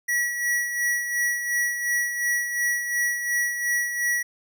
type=tone with tremolo; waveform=square; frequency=1930 Hz; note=B6; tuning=40 cents flat; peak=-21 dBFS; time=0.08-4.23 s; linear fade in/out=10 ms; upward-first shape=sine; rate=2.8 Hz; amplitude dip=55%; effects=none